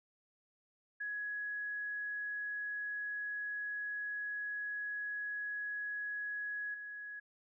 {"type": "tone with level steps", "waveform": "sine", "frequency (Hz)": 1675, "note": "G#6", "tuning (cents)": 14, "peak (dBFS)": [-37, -43], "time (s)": [1, 7.2], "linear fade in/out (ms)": 10, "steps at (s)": 6.74, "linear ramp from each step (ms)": 2, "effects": []}